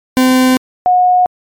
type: tone pair in turn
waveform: 40% pulse / sine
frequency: 256.8 / 726.3 Hz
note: C4 / F#5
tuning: -32 / -32 cents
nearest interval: octave + tritone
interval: 1800 cents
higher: second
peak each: -6 dBFS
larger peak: neither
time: 0.17-0.57 / 0.86-1.26 s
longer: neither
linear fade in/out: 0 ms
effects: MP3 96 kbps